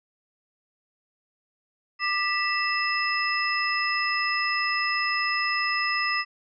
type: tone cluster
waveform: sine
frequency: 1188 / 1963 / 2647 / 5130 Hz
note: D6 / B6 / E7 / E8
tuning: +20 / -11 / +7 / -48 cents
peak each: -28 / -27 / -30 / -30 dBFS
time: 1.99-6.25 s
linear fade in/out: 50 ms
effects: none